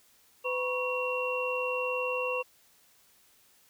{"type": "tone cluster", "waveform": "sine", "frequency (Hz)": [504, 965, 1107, 2739], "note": ["B4", "B5", "C#6", "F7"], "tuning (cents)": [35, -40, -3, -34], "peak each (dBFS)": [-31, -40, -37, -33], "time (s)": [0.44, 2.43], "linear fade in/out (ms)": 20, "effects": ["white hiss -63 dBFS RMS until 3.69 s"]}